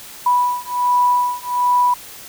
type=beating tone pair; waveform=sine; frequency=983 / 984.3 Hz; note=B5 / B5; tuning=-8 / -6 cents; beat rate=1.3 Hz; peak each=-17 dBFS; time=0.26-1.94 s; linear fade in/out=5 ms; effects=white hiss -37 dBFS RMS until 2.28 s